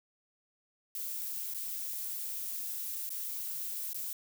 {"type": "noise with dropouts", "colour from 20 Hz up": "violet", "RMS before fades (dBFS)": -38, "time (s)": [0.95, 4.13], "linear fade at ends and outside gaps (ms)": 1, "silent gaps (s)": [[1.538, 1.546], [3.092, 3.104], [3.932, 3.945]], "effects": []}